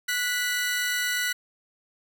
sawtooth tone pair together, 1469.6 / 1975.5 Hz, F#6 / B6, -12 / 0 cents, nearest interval perfect fourth, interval 512 cents, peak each -24 dBFS, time 0.08-1.33 s, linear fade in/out 10 ms, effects none

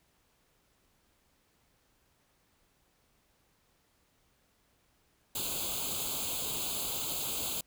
white noise with comb filter, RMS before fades -35 dBFS, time 5.35-7.61 s, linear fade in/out 5 ms, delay 0.27 ms, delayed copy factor +1, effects pink hiss -71 dBFS RMS until 7.66 s

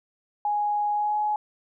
sine tone with pitch glide, 830.6 to 842.2 Hz, G#5 to G#5, 0 to +24 cents, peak -22 dBFS, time 0.45-1.36 s, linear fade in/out 2 ms, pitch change +24 cents, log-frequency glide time 0.92-1.17 s, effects none

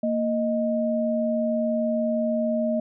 sine tone pair together, 231.3 / 622.3 Hz, A#3 / D#5, -13 / 0 cents, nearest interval octave + perfect fourth, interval 1713 cents, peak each -24 dBFS, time 0.03-2.8 s, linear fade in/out 5 ms, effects none

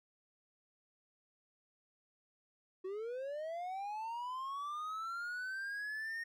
triangle linear sweep, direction up, 365.4 to 1855 Hz, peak -37 dBFS, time 2.84-6.24 s, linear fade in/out 10 ms, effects none

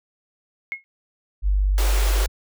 sine tone with exponential decay, 2165 Hz, C#7, 41 cents flat, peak -21 dBFS, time 0.72-0.84 s, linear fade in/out 0 ms, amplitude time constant 24 ms
sine tone, 49 Hz, G1, in tune, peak -16 dBFS, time 1.42-2.28 s, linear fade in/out 50 ms
pink high-pass noise, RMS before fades -29 dBFS, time 1.78-2.26 s, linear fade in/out 0 ms, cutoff 320 Hz, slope 96 dB/octave
effects none

